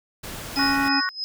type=noise; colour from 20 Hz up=pink; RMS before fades=-35 dBFS; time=0.23-0.89 s; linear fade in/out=10 ms
type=tone with tremolo; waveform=sine; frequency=5080 Hz; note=D#8; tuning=35 cents sharp; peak=-22 dBFS; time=0.56-1.24 s; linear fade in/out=0 ms; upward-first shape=sine; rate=3.1 Hz; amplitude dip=90%
type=harmonic tone; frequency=277.2 Hz; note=C#4; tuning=in tune; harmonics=1 / 3 / 5 / 7 / 9; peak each=-23 / -27 / -32 / -36 / -32 dBFS; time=0.56-1.01 s; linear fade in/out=20 ms
type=chord; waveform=sine; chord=F# major; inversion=second; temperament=equal; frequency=1108.7 / 1480 / 1864.7 Hz; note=C#6 / F#6 / A#6; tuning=0 / 0 / 0 cents; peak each=-28 / -26 / -29 dBFS; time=0.59-1.09 s; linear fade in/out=0 ms
effects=none